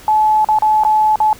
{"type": "tone with dropouts", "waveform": "sine", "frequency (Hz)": 860, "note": "A5", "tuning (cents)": -40, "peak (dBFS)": -9, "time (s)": [0.08, 1.33], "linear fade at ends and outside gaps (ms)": 1, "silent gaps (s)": [[0.446, 0.487], [0.587, 0.622], [0.836, 0.849], [1.158, 1.202]], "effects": ["pink hiss -39 dBFS RMS until 1.39 s"]}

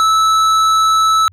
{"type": "tone with tanh clipping", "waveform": "sine", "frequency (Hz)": 1308, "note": "E6", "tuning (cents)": -14, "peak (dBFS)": -11, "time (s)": [0, 1.28], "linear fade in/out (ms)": 0, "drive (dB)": 13, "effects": ["added 93 Hz sine -43 dBFS peak until 1.32 s"]}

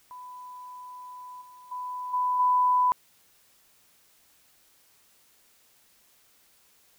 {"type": "tone with level steps", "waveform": "sine", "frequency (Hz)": 997, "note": "B5", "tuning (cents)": 16, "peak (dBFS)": [-40, -47, -32, -23, -19], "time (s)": [0.11, 2.92], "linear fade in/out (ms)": 0, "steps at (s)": [1.41, 1.71, 2.13, 2.39], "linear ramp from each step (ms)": 10, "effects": ["white hiss -62 dBFS RMS until 6.98 s"]}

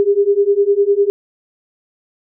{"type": "beating tone pair", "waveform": "sine", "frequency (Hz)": [397.6, 407.5], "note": ["G4", "G#4"], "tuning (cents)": [25, -33], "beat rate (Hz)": 9.9, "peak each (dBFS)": [-14, -13], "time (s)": [0, 1.1], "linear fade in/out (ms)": 0, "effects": []}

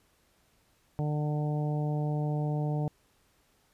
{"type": "harmonic tone", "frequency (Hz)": 149.5, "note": "D3", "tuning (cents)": 31, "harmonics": [1, 2, 3, 4, 5, 6], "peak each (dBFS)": [-28, -38, -40, -41, -41, -48], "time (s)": [0.99, 2.88], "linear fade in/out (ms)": 0, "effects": ["pink hiss -68 dBFS RMS until 3.73 s", "resampled to 32000 Hz"]}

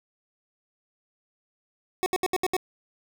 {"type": "tone bursts", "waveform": "25% pulse", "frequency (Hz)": 370, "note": "F#4", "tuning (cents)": 0, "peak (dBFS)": -19, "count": 6, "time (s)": [2.03, 2.566], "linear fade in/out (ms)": 0, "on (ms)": 31, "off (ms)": 70, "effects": []}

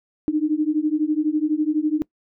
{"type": "beating tone pair", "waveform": "sine", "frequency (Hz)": [299.5, 311.5], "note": ["D4", "D#4"], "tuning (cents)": [34, 2], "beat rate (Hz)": 12, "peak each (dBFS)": -21, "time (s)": [0.28, 2.02], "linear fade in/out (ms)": 0, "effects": ["noise-tail reverb RT60 0.1 s tail -23 dB re dry"]}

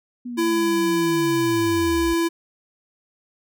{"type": "linear sweep", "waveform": "sine", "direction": "down", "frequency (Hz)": [248.2, 55], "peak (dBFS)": -28, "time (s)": [0.25, 2.14], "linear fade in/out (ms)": 10}
{"type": "tone", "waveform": "square", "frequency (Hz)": 335.1, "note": "E4", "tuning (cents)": 29, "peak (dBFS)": -19, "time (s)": [0.37, 2.29], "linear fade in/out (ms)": 20}
{"effects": []}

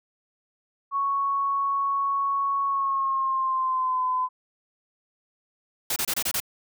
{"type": "tone with pitch glide", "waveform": "sine", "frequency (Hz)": [1108.7, 1016.7], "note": ["C#6", "B5"], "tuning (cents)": [0, 50], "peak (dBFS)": -22, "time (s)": [0.91, 4.29], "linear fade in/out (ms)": 50, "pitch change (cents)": -150, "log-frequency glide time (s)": [2.66, 4.03]}
{"type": "noise bursts", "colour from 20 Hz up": "white", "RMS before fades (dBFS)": -26, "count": 6, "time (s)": [5.9, 6.402], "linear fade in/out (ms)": 5, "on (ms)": 62, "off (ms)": 26}
{"effects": []}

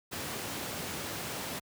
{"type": "high-pass noise", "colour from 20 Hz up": "pink", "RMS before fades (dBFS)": -38, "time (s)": [0.11, 1.6], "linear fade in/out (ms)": 20, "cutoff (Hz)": 100, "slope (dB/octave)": 12, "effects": ["high-pass 60 Hz 12 dB/octave"]}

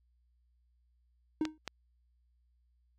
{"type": "tone with exponential decay", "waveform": "triangle", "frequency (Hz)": 311.1, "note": "D#4", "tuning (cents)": 0, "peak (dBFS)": -23, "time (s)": [1.41, 1.58], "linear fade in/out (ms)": 2, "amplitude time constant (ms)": 36}
{"type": "clicks", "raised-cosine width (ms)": 0.2, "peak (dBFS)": -19, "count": 2, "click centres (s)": [1.453, 1.677]}
{"effects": ["added 60 Hz sine -68 dBFS peak until 2.98 s", "AAC 48 kbps"]}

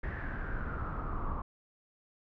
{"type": "noise with low-pass filter sweep", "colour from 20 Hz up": "brown", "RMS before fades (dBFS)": -36, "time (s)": [0.03, 1.42], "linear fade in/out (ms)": 5, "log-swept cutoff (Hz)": [1800, 1100], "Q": 7.6, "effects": []}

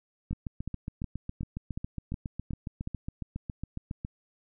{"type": "two click trains", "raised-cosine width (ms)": 5, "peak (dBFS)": [-21, -22], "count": [8, 28], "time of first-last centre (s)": [[0.31, 2.874], [0.33, 4.049]], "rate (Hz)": [2.73, 7.26], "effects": []}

